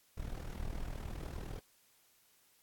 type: noise with amplitude modulation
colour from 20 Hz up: brown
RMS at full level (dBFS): -38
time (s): 0.17-1.6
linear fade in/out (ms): 10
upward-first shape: sine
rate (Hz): 39.7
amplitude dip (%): 75
effects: white hiss -69 dBFS RMS until 2.62 s + AAC 64 kbps